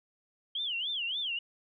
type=tone with vibrato; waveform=sine; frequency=3127 Hz; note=G7; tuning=5 cents flat; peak=-31 dBFS; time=0.55-1.39 s; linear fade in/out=5 ms; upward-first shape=sine; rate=3.5 Hz; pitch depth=240 cents each way; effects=none